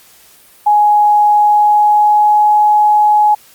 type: tone with pitch glide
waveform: sine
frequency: 835 to 841.3 Hz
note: G#5 to G#5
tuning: +9 to +22 cents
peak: -6 dBFS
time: 0.66-3.35 s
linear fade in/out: 10 ms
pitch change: +13 cents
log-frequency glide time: 1.37-2.49 s
effects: white hiss -44 dBFS RMS until 3.54 s + Opus 48 kbps